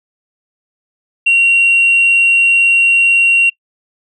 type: tone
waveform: sine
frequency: 2749 Hz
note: F7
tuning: 28 cents flat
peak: -5 dBFS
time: 1.26-3.5 s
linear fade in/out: 10 ms
effects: noise-tail reverb RT60 0.1 s tail -24 dB re dry + tanh soft clip ceiling -4 dBFS